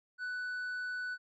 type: tone with tanh clipping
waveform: sine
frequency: 1489 Hz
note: F#6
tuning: 11 cents sharp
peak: -36 dBFS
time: 0.18-1.18 s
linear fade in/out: 50 ms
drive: 4 dB
effects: MP3 96 kbps